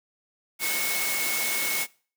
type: tone in noise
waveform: sine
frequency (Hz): 2195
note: C#7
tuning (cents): -18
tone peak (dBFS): -30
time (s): 0.59-1.87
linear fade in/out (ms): 50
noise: white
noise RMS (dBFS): -28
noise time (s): 0.59-1.87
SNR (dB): -5
effects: noise-tail reverb RT60 0.4 s tail -22 dB re dry + high-pass 200 Hz 12 dB/octave

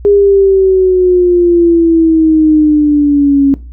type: exponential sweep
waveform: sine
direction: down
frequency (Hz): 408.2 to 274.8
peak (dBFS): -4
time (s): 0.05-3.54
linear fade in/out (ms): 0
effects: noise-tail reverb RT60 0.3 s tail -18 dB re dry + added 60 Hz sine -26 dBFS peak until 3.72 s

